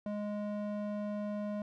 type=tone with band-pass filter; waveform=square; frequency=207.7 Hz; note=G#3; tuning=in tune; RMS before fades=-37 dBFS; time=0.06-1.62 s; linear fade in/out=2 ms; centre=430 Hz; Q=2.8; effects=none

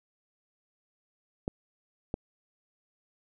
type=clicks; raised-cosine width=2 ms; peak=-17 dBFS; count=2; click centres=1.479 / 2.141 s; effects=none

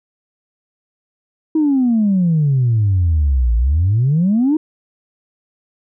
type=exponential two-way sweep; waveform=sine; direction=down then up; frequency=321.9 to 55.3 to 321.9 Hz; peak=-10 dBFS; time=1.55-4.57 s; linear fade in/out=5 ms; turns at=3.56 s; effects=tanh soft clip ceiling -8 dBFS

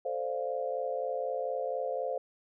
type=chord; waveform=sine; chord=D minor seventh; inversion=second; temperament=equal; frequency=440 / 523.3 / 587.3 / 698.5 Hz; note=A4 / C5 / D5 / F5; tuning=0 / 0 / 0 / 0 cents; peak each=-39 / -33 / -39 / -37 dBFS; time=0.05-2.18 s; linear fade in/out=5 ms; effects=none

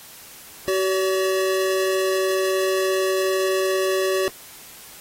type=tone pair together; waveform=square; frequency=379.2 / 570 Hz; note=F#4 / C#5; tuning=+43 / +48 cents; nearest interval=perfect fifth; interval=705 cents; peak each=-21 / -25 dBFS; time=0.68-4.28 s; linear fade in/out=0 ms; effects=white hiss -43 dBFS RMS until 5 s + AAC 48 kbps

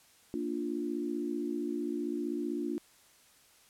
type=chord; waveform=sine; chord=Bb major; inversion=none; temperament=equal; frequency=233.1 / 293.7 / 349.2 Hz; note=Bb3 / D4 / F4; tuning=0 / 0 / 0 cents; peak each=-38 / -35 / -36 dBFS; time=0.34-2.78 s; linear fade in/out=0 ms; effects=white hiss -62 dBFS RMS until 3.69 s + low-pass 12000 Hz 12 dB/octave

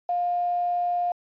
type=tone with quantisation; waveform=sine; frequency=706 Hz; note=F5; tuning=19 cents sharp; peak=-22 dBFS; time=0.09-1.12 s; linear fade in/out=2 ms; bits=8; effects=resampled to 11025 Hz

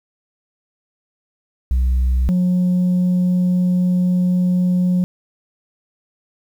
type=tone pair in turn; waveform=sine; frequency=63.1 / 180.39 Hz; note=B1 / F#3; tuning=+38 / -44 cents; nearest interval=octave + tritone; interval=1818 cents; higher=second; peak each=-11 dBFS; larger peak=neither; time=1.71-2.29 / 2.29-5.04 s; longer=second; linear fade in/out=0 ms; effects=tanh soft clip ceiling -12 dBFS + 8-bit

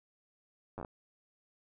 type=slowing click train; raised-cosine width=1 ms; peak=-28 dBFS; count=6; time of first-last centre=0.78-0.848 s; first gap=9 ms; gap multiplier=1.21; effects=none

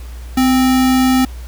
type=tone with sample-and-hold; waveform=sine; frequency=256.6 Hz; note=C4; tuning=34 cents flat; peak=-9 dBFS; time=0.37-1.25 s; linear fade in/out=5 ms; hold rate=1050 Hz; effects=added 60 Hz sine -27 dBFS peak until 1.47 s + pink hiss -42 dBFS RMS until 1.47 s

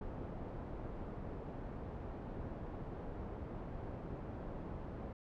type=low-pass noise; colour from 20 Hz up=pink; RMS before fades=-45 dBFS; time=0.01-5.13 s; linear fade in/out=5 ms; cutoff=760 Hz; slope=12 dB/octave; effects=none

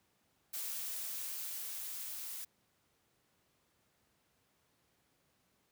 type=noise with level ramp; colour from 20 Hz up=blue; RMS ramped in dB=-40 to -44 dBFS; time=0.53-2.45 s; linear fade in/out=10 ms; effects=pink hiss -75 dBFS RMS until 5.71 s + high-pass 80 Hz 12 dB/octave

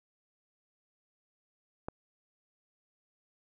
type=click; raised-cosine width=1 ms; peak=-22 dBFS; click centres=1.885 s; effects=none

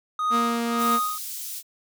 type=tone with tremolo; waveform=triangle; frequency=1244.5 Hz; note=D#6; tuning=in tune; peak=-17 dBFS; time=0.19-1.18 s; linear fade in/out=2 ms; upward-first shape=triangle; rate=1.7 Hz; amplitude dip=100%
type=tone; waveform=sawtooth; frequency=234 Hz; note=A#3; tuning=7 cents sharp; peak=-20 dBFS; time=0.3-1 s; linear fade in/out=50 ms
type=high-pass noise; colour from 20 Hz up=white; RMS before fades=-34 dBFS; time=0.77-1.63 s; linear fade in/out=50 ms; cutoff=4500 Hz; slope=12 dB/octave
effects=none

